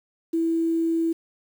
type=tone with quantisation; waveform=sine; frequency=329.6 Hz; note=E4; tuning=in tune; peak=-20 dBFS; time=0.33-1.13 s; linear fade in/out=10 ms; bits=8; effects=none